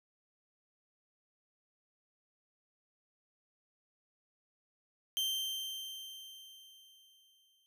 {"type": "tone with exponential decay", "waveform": "40% pulse", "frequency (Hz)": 3136, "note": "G7", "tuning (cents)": 0, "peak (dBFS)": -30, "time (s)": [5.17, 7.66], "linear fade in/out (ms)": 0, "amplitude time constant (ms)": 540, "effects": []}